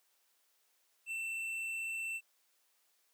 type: tone with tanh clipping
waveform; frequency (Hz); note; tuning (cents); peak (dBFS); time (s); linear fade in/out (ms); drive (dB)
sine; 2681; E7; +29; -38; 1.06-2.21; 50; 9
effects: white hiss -74 dBFS RMS until 3.13 s + high-pass 400 Hz 12 dB/octave